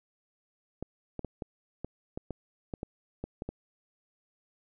clicks, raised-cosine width 2 ms, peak -22 dBFS, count 12, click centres 0.826 / 1.193 / 1.247 / 1.422 / 1.846 / 2.175 / 2.307 / 2.738 / 2.831 / 3.24 / 3.421 / 3.49 s, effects none

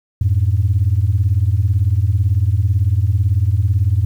sine beating tone pair, 88.6 / 106.6 Hz, F2 / G#2, +25 / +46 cents, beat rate 18 Hz, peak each -14 dBFS, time 0.21-4.05 s, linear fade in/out 5 ms, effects tanh soft clip ceiling -6 dBFS + 8-bit

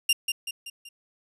sawtooth tone with echo, 2794 Hz, F7, in tune, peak -15 dBFS, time 0.09-0.13 s, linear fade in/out 5 ms, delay 190 ms, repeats 4, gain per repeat -6 dB, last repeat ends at 0.89 s, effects resampled to 32000 Hz

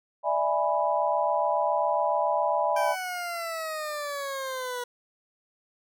sine chord, E dominant seventh, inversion third, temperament equal with one note detuned, 592.1 / 659.3 / 830.6 / 987.8 Hz, D5 / E5 / G#5 / B5, +14 / 0 / 0 / 0 cents, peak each -28 dBFS, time 0.23-2.96 s, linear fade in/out 50 ms
20% pulse exponential sweep, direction down, 784 to 485.2 Hz, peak -26 dBFS, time 2.76-4.84 s, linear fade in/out 5 ms
effects none

